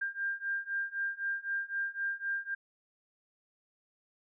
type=beating tone pair; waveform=sine; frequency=1594 / 1597.9 Hz; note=G6 / G6; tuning=+28 / +33 cents; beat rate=3.9 Hz; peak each=-36 / -35 dBFS; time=0.01-2.55 s; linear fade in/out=10 ms; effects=none